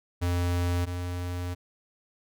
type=tone pair in turn; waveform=square; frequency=88 / 88.82 Hz; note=F2 / F2; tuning=+14 / +30 cents; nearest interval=unison; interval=16 cents; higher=second; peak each=-25 / -31 dBFS; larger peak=first; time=0.21-0.86 / 0.86-1.55 s; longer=second; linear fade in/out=20 ms; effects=none